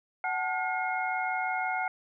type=tone cluster; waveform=sine; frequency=745 / 871 / 1432 / 2151 Hz; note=F#5 / A5 / F6 / C7; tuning=+12 / -18 / +43 / +47 cents; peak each=-31 / -36 / -34 / -34 dBFS; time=0.24-1.88 s; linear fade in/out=2 ms; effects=none